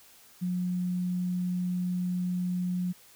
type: tone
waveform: sine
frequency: 180 Hz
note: F#3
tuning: 47 cents flat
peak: -27 dBFS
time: 0.41-2.93 s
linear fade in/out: 20 ms
effects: white hiss -56 dBFS RMS until 3.15 s